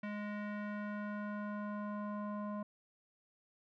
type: tone with low-pass filter sweep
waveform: square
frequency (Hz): 207.7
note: G#3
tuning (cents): 0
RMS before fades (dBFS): -41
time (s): 0.03-2.63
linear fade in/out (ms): 5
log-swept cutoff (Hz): 2100 to 960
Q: 2.4
effects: none